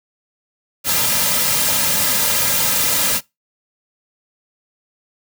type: noise with comb filter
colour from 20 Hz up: white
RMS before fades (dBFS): -17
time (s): 0.84-3.21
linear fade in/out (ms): 50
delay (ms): 2.7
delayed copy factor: -0.8
effects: noise-tail reverb RT60 0.2 s tail -22 dB re dry